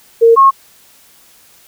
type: tone pair in turn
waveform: sine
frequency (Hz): 460 / 1085.3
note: A#4 / C#6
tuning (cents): -23 / -37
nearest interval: octave + minor third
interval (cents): 1486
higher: second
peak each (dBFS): -3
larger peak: neither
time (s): 0.21-0.36 / 0.36-0.51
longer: neither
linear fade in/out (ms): 20
effects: white hiss -46 dBFS RMS until 1.67 s